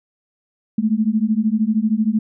sine beating tone pair, 211 / 224 Hz, G#3 / A3, +28 / +31 cents, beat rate 13 Hz, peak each -18 dBFS, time 0.78-2.19 s, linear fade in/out 5 ms, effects none

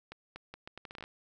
accelerating click train, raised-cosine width 0.3 ms, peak -28 dBFS, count 12, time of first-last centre 0.12-1.039 s, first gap 240 ms, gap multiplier 0.75, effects none

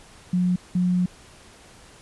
sine tone bursts at uneven times, 180 Hz, F#3, 47 cents flat, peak -18 dBFS, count 2, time 0.33-0.56 / 0.75-1.06 s, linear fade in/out 5 ms, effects pink hiss -49 dBFS RMS until 2.01 s + resampled to 24000 Hz

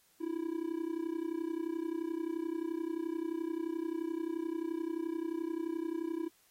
triangle tone with amplitude modulation, 329.6 Hz, E4, in tune, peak -28 dBFS, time 0.2-6.29 s, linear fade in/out 20 ms, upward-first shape sine, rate 31.5 Hz, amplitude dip 90%, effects white hiss -68 dBFS RMS until 6.5 s + AAC 48 kbps

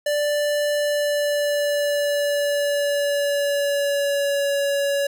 square tone with pitch glide, 587.3 to 563.7 Hz, D5 to C#5, 0 to +29 cents, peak -20 dBFS, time 0.06-5.07 s, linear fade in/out 5 ms, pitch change -71 cents, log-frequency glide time 0.76-4.56 s, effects none

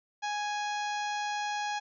harmonic tone with a mistuned harmonic, 830.6 Hz, G#5, in tune, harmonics 1 / 2 / 3 / 4 / 5 / 6 / 7 / 8, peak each -32 / -38 / -42 / -44 / -46 / -48 / -49 / -50 dBFS, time 0.22-1.8 s, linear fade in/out 20 ms, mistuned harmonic 6, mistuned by +23 cents, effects none

